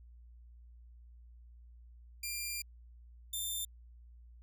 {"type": "tone pair in turn", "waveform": "10% pulse", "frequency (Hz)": [2389, 3579], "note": ["D7", "A7"], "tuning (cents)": [29, 29], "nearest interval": "perfect fifth", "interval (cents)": 700, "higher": "second", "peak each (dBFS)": -28, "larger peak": "neither", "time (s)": [[2.23, 2.62], [3.33, 3.65]], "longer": "first", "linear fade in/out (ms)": 5, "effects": ["added 59 Hz sine -53 dBFS peak until 4.42 s"]}